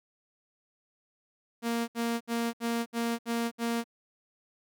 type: tone bursts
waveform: sawtooth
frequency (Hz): 233.1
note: A#3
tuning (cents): 0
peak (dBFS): -24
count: 7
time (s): 1.62-3.842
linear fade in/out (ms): 50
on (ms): 260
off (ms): 67
effects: none